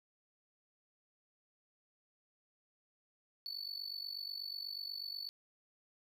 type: tone with amplitude modulation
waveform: triangle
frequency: 4461 Hz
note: C#8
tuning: 10 cents sharp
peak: -36 dBFS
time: 3.46-5.29 s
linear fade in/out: 0 ms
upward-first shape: sine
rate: 48.2 Hz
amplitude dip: 85%
effects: none